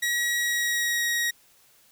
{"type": "tone with pitch glide", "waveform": "sawtooth", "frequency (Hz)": [1912, 1892.2], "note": ["A#6", "A#6"], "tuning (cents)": [43, 25], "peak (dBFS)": -20, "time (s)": [0.02, 1.31], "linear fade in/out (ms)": 10, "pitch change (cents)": -18, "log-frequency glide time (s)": [0.37, 1.06], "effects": ["white hiss -59 dBFS RMS until 1.91 s"]}